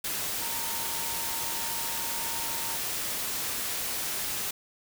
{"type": "tone in noise", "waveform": "sine", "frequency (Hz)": 920, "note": "A#5", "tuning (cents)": -23, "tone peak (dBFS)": -40, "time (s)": [0.41, 2.76], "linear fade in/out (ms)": 5, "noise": "white", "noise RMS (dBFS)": -32, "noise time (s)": [0.04, 4.51], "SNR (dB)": -11, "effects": []}